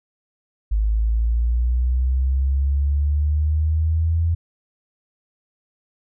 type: linear sweep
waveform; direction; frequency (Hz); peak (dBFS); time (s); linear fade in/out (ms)
sine; up; 51.91 to 84; -16; 0.71-4.35; 10
effects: none